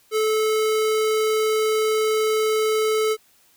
square tone, 434.5 Hz, A4, 22 cents flat, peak -19 dBFS, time 0.11-3.17 s, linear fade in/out 50 ms, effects white hiss -58 dBFS RMS until 3.56 s

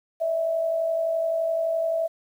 sine tone pair together, 605.3 / 657 Hz, D#5 / E5, -48 / -6 cents, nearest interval minor second, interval 142 cents, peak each -33 / -22 dBFS, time 0.2-2.08 s, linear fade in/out 20 ms, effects 9-bit

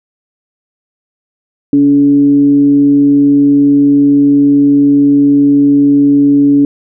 sine tone with frequency modulation, 284.1 Hz, C#4, 43 cents sharp, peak -4 dBFS, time 1.73-6.65 s, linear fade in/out 2 ms, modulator 147 Hz, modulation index 0.25, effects none

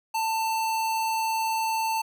square tone, 891 Hz, A5, 22 cents sharp, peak -25 dBFS, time 0.14-2.02 s, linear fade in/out 10 ms, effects none

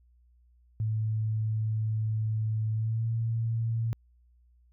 sine tone with pitch glide, 109.4 to 114.05 Hz, A2 to A#2, -9 to -37 cents, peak -26 dBFS, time 0.8-3.93 s, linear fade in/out 0 ms, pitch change +72 cents, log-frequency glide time 2.73-3.07 s, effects added 60 Hz sine -59 dBFS peak until 4.72 s

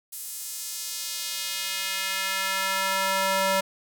square tone with high-pass filter sweep, 192.4 Hz, G3, 32 cents flat, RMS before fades -28 dBFS, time 0.12-3.61 s, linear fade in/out 10 ms, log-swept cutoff 10000 to 610 Hz, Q 0.96, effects none

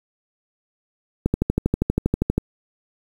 click train, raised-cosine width 3 ms, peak -5 dBFS, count 15, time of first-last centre 1.26-2.38 s, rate 12.5 Hz, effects 7-bit

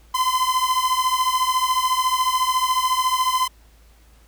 45% pulse beating tone pair, 1018 / 1032 Hz, C6 / C6, -48 / -24 cents, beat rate 14 Hz, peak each -21 dBFS, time 0.14-3.48 s, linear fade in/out 10 ms, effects added 55 Hz sine -49 dBFS peak until 4.27 s + pink hiss -57 dBFS RMS until 4.27 s

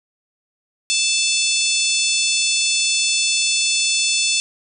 harmonic tone with a mistuned harmonic, 879 Hz, A5, 2 cents flat, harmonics 3 / 4 / 5 / 6 / 7 / 8 / 9 / 10, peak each -22 / -23 / -24 / -25 / -25 / -26 / -27 / -27 dBFS, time 0.9-4.4 s, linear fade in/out 0 ms, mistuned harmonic 10, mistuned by +20 cents, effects none

